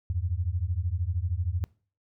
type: beating tone pair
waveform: sine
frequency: 82 / 95 Hz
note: E2 / F#2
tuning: -9 / +46 cents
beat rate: 13 Hz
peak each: -29 dBFS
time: 0.1-1.64 s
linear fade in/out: 0 ms
effects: noise-tail reverb RT60 0.4 s tail -23 dB re dry